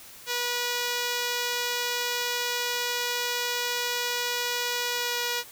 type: tone with pitch glide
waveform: 5% pulse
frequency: 485.4 to 482.6 Hz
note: B4 to B4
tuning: -30 to -40 cents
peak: -15 dBFS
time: 0.26-5.44 s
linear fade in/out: 50 ms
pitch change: -10 cents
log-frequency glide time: 4.92-5.19 s
effects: white hiss -47 dBFS RMS until 5.51 s